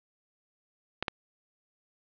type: clicks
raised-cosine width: 0.3 ms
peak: -13 dBFS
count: 2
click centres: 1.026 / 1.082 s
effects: resampled to 11025 Hz + 8-bit